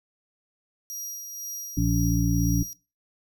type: tone with tremolo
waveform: sawtooth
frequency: 5730 Hz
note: F8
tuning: 44 cents sharp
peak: -29 dBFS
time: 0.9-2.73 s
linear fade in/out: 0 ms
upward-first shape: sine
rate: 2 Hz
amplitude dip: 40%
type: harmonic tone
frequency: 57.1 Hz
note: A#1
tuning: 35 cents flat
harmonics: 1 / 2 / 3 / 5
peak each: -26 / -26 / -26 / -26 dBFS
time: 1.77-2.63 s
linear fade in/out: 5 ms
effects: noise-tail reverb RT60 0.3 s tail -21 dB re dry